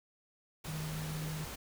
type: tone in noise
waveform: sine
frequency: 155.56 Hz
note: D#3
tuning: in tune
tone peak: -37 dBFS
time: 0.67-1.45 s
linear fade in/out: 10 ms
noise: pink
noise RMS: -44 dBFS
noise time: 0.64-1.56 s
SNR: +4 dB
effects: none